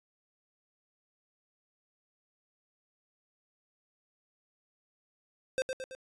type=tone with echo; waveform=square; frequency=522 Hz; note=C5; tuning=4 cents flat; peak=-28 dBFS; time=5.58-5.62 s; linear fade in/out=0 ms; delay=110 ms; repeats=3; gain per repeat=-5 dB; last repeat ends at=5.95 s; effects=resampled to 22050 Hz